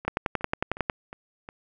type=two click trains; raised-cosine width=0.5 ms; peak=-9 / -24 dBFS; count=10 / 5; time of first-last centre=0.08-0.898 / 0.05-1.489 s; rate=11 / 2.78 Hz; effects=none